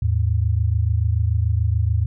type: tone pair together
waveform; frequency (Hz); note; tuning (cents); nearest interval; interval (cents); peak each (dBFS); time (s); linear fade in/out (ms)
sine; 80.38 / 107.3; E2 / A2; -43 / -43; perfect fourth; 500; -19; 0.02-2.06; 5
effects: none